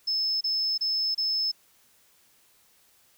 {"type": "tone bursts", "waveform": "sine", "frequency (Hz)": 5230, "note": "E8", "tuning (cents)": -15, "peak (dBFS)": -23, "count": 4, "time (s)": [0.07, 1.517], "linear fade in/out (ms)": 10, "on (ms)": 340, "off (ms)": 29, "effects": ["tanh soft clip ceiling -19 dBFS", "white hiss -62 dBFS RMS until 3.17 s"]}